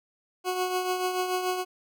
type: tone with tremolo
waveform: 20% pulse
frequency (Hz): 366.6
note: F#4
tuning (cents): -16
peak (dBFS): -19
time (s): 0.44-1.65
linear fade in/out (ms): 50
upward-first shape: triangle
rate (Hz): 6.9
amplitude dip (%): 55
effects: none